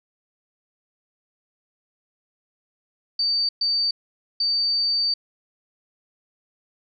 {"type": "tone bursts at uneven times", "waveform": "sine", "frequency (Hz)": 4605, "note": "D8", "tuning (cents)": -35, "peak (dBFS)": -19, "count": 3, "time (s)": [[3.19, 3.49], [3.61, 3.91], [4.4, 5.14]], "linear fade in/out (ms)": 5, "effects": []}